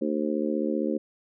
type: harmonic tone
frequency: 75.4 Hz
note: D2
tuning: 46 cents sharp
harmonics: 3 / 4 / 5 / 6 / 7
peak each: -29 / -29 / -31 / -36 / -32 dBFS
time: 0.01-0.98 s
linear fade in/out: 10 ms
effects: none